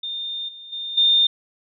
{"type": "tone with level steps", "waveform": "sine", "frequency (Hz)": 3625, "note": "A#7", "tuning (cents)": -49, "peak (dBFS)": [-26, -37, -27, -13], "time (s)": [0.03, 1.27], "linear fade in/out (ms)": 5, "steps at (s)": [0.48, 0.72, 0.97], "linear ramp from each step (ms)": 10, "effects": []}